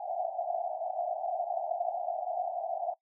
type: band-pass noise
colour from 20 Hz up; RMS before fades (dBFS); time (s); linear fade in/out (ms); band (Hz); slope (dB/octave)
white; -34; 0-2.94; 5; 660 to 750; 96
effects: noise-tail reverb RT60 0.1 s tail -19 dB re dry

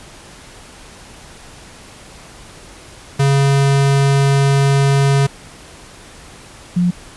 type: tone pair in turn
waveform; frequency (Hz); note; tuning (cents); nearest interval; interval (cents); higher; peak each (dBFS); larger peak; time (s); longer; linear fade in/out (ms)
square / sine; 138.59 / 177.15; C#3 / F3; 0 / +25; major third; 425; second; -11; neither; 3.19-5.27 / 6.76-6.91; first; 10
effects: pink hiss -39 dBFS RMS until 7.16 s + resampled to 24000 Hz

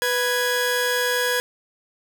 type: tone pair together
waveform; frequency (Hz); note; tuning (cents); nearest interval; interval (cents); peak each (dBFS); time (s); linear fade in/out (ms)
sawtooth; 493.9 / 1661.3; B4 / G#6; 0 / 0; octave + major sixth; 2100; -19; 0.02-1.4; 0
effects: none

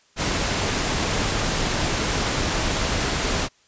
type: noise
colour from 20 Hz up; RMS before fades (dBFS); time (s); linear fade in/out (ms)
pink; -23; 0.16-3.49; 50
effects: white hiss -59 dBFS RMS until 3.67 s + resampled to 16000 Hz

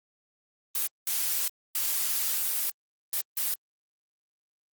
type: noise bursts at uneven times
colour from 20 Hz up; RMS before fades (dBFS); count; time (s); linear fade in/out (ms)
blue; -28; 5; 0.75-0.87 / 1.07-1.48 / 1.75-2.7 / 3.13-3.21 / 3.37-3.54; 2
effects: Opus 24 kbps

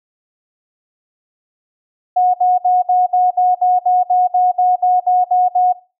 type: tone bursts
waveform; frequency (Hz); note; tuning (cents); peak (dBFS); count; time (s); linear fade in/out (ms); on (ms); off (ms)
sine; 728; F#5; -28; -9; 15; 2.16-5.728; 10; 180; 62
effects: noise-tail reverb RT60 0.3 s tail -18 dB re dry

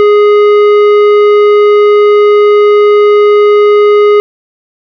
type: tone with tanh clipping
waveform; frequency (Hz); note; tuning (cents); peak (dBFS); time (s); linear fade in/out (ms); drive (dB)
sine; 415.3; G#4; 0; -4; 0-4.2; 0; 12
effects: none

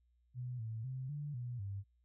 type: tone with pitch steps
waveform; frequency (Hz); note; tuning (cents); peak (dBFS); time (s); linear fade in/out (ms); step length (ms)
sine; 124.4 / 111.7 / 130.2 / 146.4 / 122.2 / 98.9; B2 / A2 / C3 / D3 / B2 / G2; +13 / +27 / -8 / -5 / -18 / +16; -39; 0.34-1.84; 50; 250
effects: added 60 Hz sine -70 dBFS peak until 2.04 s

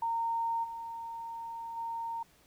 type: tone with level steps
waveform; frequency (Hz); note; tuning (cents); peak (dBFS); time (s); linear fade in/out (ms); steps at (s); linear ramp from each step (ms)
sine; 920; A#5; -23; -29 / -38 / -34; 0.02-2.23; 5; 0.63 / 1.76; 20
effects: pink hiss -64 dBFS RMS until 2.46 s

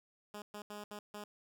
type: tone bursts at uneven times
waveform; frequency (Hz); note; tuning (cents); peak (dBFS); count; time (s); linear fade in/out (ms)
10% pulse; 207.7; G#3; 0; -36; 5; 0.34-0.42 / 0.54-0.62 / 0.7-0.84 / 0.91-0.99 / 1.14-1.24; 2
effects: none

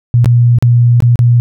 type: tone with dropouts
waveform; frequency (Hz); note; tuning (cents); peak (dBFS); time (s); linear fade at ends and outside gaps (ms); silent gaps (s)
sine; 120; B2; -49; -4; 0.14-1.4; 0; 0.245-0.258 / 0.586-0.625 / 1.004-1.023 / 1.157-1.191
effects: none

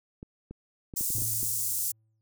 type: clicks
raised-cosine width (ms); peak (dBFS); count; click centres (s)
3; -28; 8; 0.229 / 0.51 / 0.938 / 1.01 / 1.104 / 1.183 / 1.221 / 1.431
type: high-pass noise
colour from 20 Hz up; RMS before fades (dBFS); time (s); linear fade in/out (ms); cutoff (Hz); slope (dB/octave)
pink; -30; 0.96-1.92; 10; 7200; 24
type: tone with exponential decay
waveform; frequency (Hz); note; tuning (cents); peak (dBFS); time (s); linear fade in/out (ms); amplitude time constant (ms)
triangle; 110; A2; 0; -30; 1.15-2.21; 0; 230
effects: none

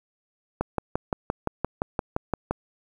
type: click train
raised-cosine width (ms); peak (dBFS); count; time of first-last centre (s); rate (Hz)
1; -10; 12; 0.61-2.51; 5.79
effects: 8-bit

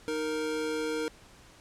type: tone pair together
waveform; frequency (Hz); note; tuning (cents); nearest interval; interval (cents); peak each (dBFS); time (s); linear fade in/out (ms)
square; 311.1 / 465.4; D#4 / A#4; 0 / -3; perfect fifth; 697; -35 / -32; 0.08-1.08; 0
effects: pink hiss -55 dBFS RMS until 1.6 s + low-pass 9000 Hz 12 dB/octave

